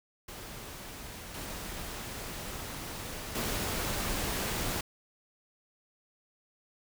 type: noise with level steps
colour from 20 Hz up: pink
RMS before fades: -44 / -40 / -33 dBFS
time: 0.28-4.81 s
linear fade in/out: 5 ms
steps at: 1.34 / 3.35 s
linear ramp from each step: 5 ms
effects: none